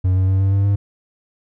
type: tone with pitch steps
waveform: triangle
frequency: 92.5 / 94.01 / 95.54 / 97.1 / 98.68 / 100.29 Hz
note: F#2 / F#2 / G2 / G2 / G2 / G2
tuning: 0 / +28 / -44 / -16 / +12 / +40 cents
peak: -11 dBFS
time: 0.04-0.76 s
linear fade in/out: 10 ms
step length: 120 ms
effects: none